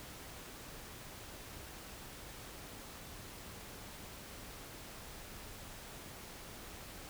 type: silence
effects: pink hiss -50 dBFS RMS until 7.09 s